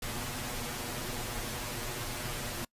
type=noise with comb filter; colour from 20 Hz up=pink; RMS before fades=-37 dBFS; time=0.02-2.65 s; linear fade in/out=5 ms; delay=8.3 ms; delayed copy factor=+0.8; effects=noise-tail reverb RT60 0.1 s tail -25 dB re dry + resampled to 32000 Hz